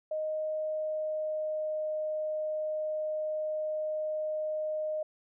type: tone with pitch glide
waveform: sine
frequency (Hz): 621 to 617.4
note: D#5 to D#5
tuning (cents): -3 to -14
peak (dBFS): -30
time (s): 0.11-5.03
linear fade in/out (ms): 5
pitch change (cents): -11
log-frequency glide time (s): 0.5-1.89
effects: none